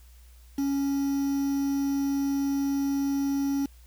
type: tone with quantisation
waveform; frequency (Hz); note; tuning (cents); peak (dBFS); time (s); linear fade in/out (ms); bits
triangle; 277.7; C#4; +3; -22; 0.58-3.66; 5; 7
effects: added 60 Hz sine -49 dBFS peak until 3.86 s + white hiss -61 dBFS RMS until 3.86 s

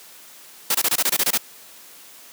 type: noise bursts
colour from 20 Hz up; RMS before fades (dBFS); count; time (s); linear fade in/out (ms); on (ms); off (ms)
white; -19; 10; 0.7-1.377; 5; 47; 23
effects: white hiss -45 dBFS RMS until 2.32 s + high-pass 200 Hz 12 dB/octave

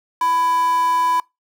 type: tone with high-pass filter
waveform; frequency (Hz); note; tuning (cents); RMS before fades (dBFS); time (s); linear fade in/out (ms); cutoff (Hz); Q
square; 332.3; E4; +14; -18; 0.21-1.2; 2; 1000; 7.1
effects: noise-tail reverb RT60 0.2 s tail -24 dB re dry

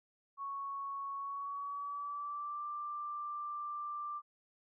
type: tone with pitch glide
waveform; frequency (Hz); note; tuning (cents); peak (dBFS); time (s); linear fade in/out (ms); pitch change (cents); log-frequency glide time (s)
sine; 1108.7 to 1181.4; C#6 to D6; 0 to +10; -38; 0.37-4.22; 50; +110; 1.16-2.65
effects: none

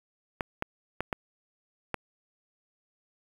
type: clicks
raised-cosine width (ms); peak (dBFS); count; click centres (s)
0.5; -14; 5; 0.408 / 0.624 / 1.006 / 1.128 / 1.943
effects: 7-bit

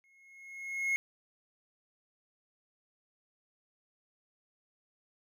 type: tone with exponential growth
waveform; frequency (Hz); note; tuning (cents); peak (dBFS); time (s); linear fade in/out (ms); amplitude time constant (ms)
triangle; 2165; C#7; -41; -24; 0.04-0.96; 0; 200
effects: none

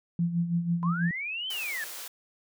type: tone with tremolo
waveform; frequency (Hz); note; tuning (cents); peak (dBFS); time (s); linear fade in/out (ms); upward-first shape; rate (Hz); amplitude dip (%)
sine; 171; F3; -36; -22; 0.19-1.11; 2; sine; 6.1; 65
type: linear two-way sweep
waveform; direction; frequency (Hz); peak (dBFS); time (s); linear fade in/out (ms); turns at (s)
sine; up then down; 987.8 to 3136 to 1667; -31; 0.83-1.84; 0; 1.49
type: high-pass noise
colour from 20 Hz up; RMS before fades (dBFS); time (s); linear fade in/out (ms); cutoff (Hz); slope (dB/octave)
white; -40; 1.5-2.08; 5; 410; 12
effects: none

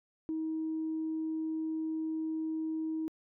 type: tone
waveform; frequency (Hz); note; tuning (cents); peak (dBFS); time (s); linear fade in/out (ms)
sine; 317.7; D#4; +36; -31; 0.29-3.08; 0
effects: tanh soft clip ceiling -27 dBFS

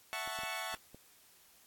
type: chord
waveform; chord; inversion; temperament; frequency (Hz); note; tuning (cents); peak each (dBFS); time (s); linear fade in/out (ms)
15% pulse; F# minor seventh; third; equal; 659.3 / 740 / 880 / 1108.7; E5 / F#5 / A5 / C#6; 0 / 0 / 0 / 0; -37; 0.13-0.75; 0
type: clicks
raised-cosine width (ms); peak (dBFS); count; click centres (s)
2; -38; 5; 0.276 / 0.389 / 0.435 / 0.742 / 0.946
effects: white hiss -63 dBFS RMS until 1.66 s + AAC 64 kbps

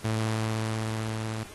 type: tone with level ramp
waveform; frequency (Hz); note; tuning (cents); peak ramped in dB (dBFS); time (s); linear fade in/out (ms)
sawtooth; 110.5; A2; +8; -21 to -27; 0.04-1.44; 10
effects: pink hiss -47 dBFS RMS until 1.54 s + AAC 32 kbps

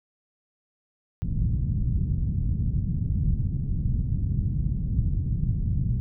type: low-pass noise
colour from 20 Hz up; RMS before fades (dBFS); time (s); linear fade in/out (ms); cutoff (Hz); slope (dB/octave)
white; -25; 1.22-6; 0; 150; 24
effects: none

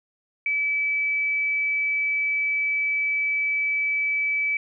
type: tone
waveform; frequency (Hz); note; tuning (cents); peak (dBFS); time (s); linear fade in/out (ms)
sine; 2300; D7; -37; -21; 0.46-4.57; 2
effects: none

